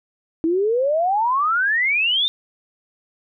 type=exponential sweep; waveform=sine; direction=up; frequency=316.2 to 3684 Hz; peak=-16 dBFS; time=0.44-2.28 s; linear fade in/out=0 ms; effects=none